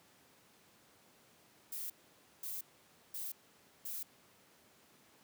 violet noise bursts, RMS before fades -42 dBFS, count 4, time 1.72-4.03 s, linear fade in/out 5 ms, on 180 ms, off 530 ms, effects pink hiss -65 dBFS RMS until 5.23 s + high-pass 150 Hz 12 dB/octave

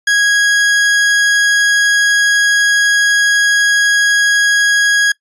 40% pulse tone, 1652 Hz, G#6, 10 cents flat, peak -8 dBFS, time 0.07-5.12 s, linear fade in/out 5 ms, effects noise-tail reverb RT60 0.1 s tail -22 dB re dry + resampled to 22050 Hz

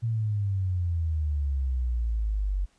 sine exponential sweep, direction down, 116.7 to 46.25 Hz, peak -24 dBFS, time 0.02-2.66 s, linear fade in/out 20 ms, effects pink hiss -66 dBFS RMS until 2.78 s + resampled to 22050 Hz

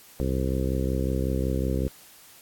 harmonic tone, 65.41 Hz, C2, in tune, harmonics 1 / 2 / 3 / 4 / 5 / 6 / 7 / 8, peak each -27 / -30 / -32 / -33 / -34 / -35 / -35 / -36 dBFS, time 0.2-1.88 s, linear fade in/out 0 ms, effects white hiss -51 dBFS RMS until 2.41 s + AAC 64 kbps

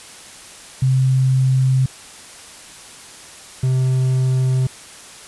sine / triangle tone pair in turn, 131 / 129.5 Hz, C3 / C3, +2 / -17 cents, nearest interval unison, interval 19 cents, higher first, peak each -12 dBFS, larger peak neither, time 0.82-1.86 / 3.63-4.67 s, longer neither, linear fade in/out 5 ms, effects white hiss -39 dBFS RMS until 5.27 s + resampled to 24000 Hz

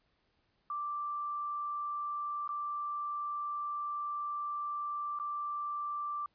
sine tone with dropouts, 1174.7 Hz, D6, in tune, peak -34 dBFS, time 0.7-6.26 s, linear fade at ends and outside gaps 2 ms, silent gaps 2.477-2.49 / 5.189-5.198 s, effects pink hiss -75 dBFS RMS until 6.34 s + resampled to 11025 Hz

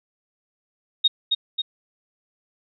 sine tone with echo, 3729 Hz, A#7, in tune, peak -13 dBFS, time 1.04-1.08 s, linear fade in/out 10 ms, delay 270 ms, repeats 2, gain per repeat -4 dB, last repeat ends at 1.62 s, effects none

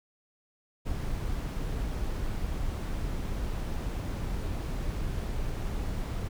brown noise, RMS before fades -32 dBFS, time 0.85-6.29 s, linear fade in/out 20 ms, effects none

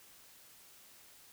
silence, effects white hiss -59 dBFS RMS until 1.32 s

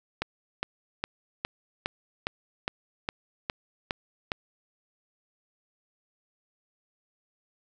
click train, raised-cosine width 0.3 ms, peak -12 dBFS, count 11, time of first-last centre 0.22-4.318 s, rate 2.44 Hz, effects none

